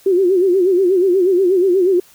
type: tone with vibrato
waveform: sine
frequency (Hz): 370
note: F#4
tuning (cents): 0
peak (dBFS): -10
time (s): 0.06-2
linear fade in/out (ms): 5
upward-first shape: sine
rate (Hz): 8.3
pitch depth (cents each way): 110
effects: white hiss -48 dBFS RMS until 2.14 s